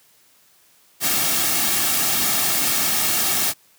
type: noise with comb filter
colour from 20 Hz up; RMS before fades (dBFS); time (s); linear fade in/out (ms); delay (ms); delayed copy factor
white; -20; 1-3.54; 50; 2; -0.55
effects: white hiss -56 dBFS RMS until 3.78 s + high-pass 60 Hz 12 dB/octave